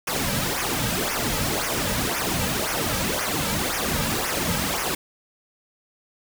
pink noise with flanger, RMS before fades -25 dBFS, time 0.07-4.95 s, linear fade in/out 5 ms, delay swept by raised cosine 0.24 to 2.84 ms, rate 1.9 Hz, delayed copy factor -0.75, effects none

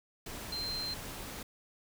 sine tone in noise, 4138 Hz, C8, 20 cents flat, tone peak -35 dBFS, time 0.52-0.94 s, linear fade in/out 5 ms, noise pink, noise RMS -43 dBFS, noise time 0.26-1.43 s, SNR +5 dB, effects none

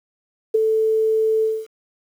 sine tone with ADSR envelope, 440 Hz, A4, in tune, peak -10 dBFS, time 0.54-1.67 s, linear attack 11 ms, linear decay 12 ms, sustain -5 dB, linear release 240 ms, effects 8-bit

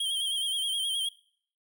square tone with vibrato, 3200 Hz, G7, 35 cents sharp, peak -28 dBFS, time 0-1.09 s, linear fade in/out 5 ms, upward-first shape sine, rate 9.5 Hz, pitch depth 59 cents each way, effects noise-tail reverb RT60 0.6 s tail -23 dB re dry

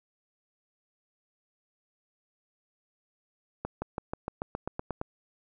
accelerating click train, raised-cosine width 1 ms, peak -18 dBFS, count 11, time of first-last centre 3.65-5.014 s, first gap 170 ms, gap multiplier 0.95, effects none

